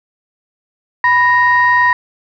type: tone pair together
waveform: sine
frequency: 987.8 / 1864.7 Hz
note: B5 / A#6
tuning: 0 / 0 cents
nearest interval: major seventh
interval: 1100 cents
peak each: -10 dBFS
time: 1.04-1.93 s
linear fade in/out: 2 ms
effects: tanh soft clip ceiling -2 dBFS